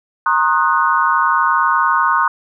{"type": "chord", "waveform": "sine", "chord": "C half-diminished seventh", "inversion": "third", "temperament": "equal with one note detuned", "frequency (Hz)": [932.3, 1072.8, 1244.5, 1480], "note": ["Bb5", "C6", "Eb6", "Gb6"], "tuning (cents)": [0, 43, 0, 0], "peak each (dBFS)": [-18, -16, -17, -18], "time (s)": [0.26, 2.28], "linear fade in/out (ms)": 2, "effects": []}